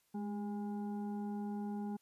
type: tone with frequency modulation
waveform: sine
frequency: 207.7 Hz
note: G#3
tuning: in tune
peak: -37 dBFS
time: 0.14-1.97 s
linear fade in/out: 10 ms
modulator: 613 Hz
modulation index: 0.56
effects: white hiss -75 dBFS RMS until 2.01 s + resampled to 32000 Hz